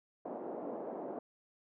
white band-pass noise, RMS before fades -42 dBFS, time 0.25-1.19 s, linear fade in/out 5 ms, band 240 to 680 Hz, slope 24 dB/octave, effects none

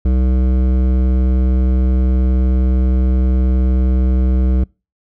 triangle tone with hard clipping, 63.6 Hz, C2, 48 cents flat, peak -13 dBFS, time 0.05-4.64 s, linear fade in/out 5 ms, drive 17 dB, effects noise-tail reverb RT60 0.3 s tail -26 dB re dry

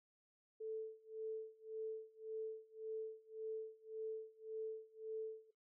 sine tone with tremolo, 440 Hz, A4, in tune, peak -40 dBFS, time 0.6-5.51 s, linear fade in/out 10 ms, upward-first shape sine, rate 1.8 Hz, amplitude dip 95%, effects noise-tail reverb RT60 0.3 s tail -19 dB re dry

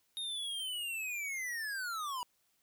square linear sweep, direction down, 3729 to 955 Hz, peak -37 dBFS, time 0.17-2.23 s, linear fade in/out 0 ms, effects white hiss -75 dBFS RMS until 2.62 s

